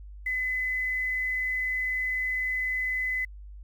sine tone with quantisation, 2019 Hz, B6, 38 cents sharp, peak -26 dBFS, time 0.26-3.25 s, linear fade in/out 5 ms, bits 9, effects added 50 Hz sine -41 dBFS peak until 3.63 s

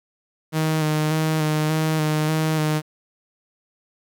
sawtooth tone with vibrato, 155.56 Hz, D#3, in tune, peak -15 dBFS, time 0.52-2.82 s, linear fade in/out 50 ms, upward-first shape square, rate 1.7 Hz, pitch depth 21 cents each way, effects 8-bit

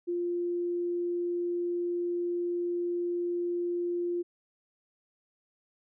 sine tone, 349.2 Hz, F4, in tune, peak -28 dBFS, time 0.07-4.23 s, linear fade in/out 20 ms, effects none

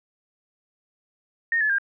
sine tone with pitch steps, 1843 / 1719.6 / 1604.4 Hz, A#6 / A6 / G6, -20 / -40 / +40 cents, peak -19 dBFS, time 1.52-1.784 s, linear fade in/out 2 ms, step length 88 ms, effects none

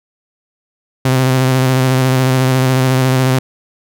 sawtooth tone with vibrato, 130 Hz, C3, 11 cents flat, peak -6 dBFS, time 1.05-3.39 s, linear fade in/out 5 ms, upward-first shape square, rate 14 Hz, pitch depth 22 cents each way, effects none

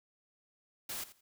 white noise with echo, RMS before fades -40 dBFS, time 0.89-1.04 s, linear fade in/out 5 ms, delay 85 ms, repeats 2, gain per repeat -15 dB, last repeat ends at 1.21 s, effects none

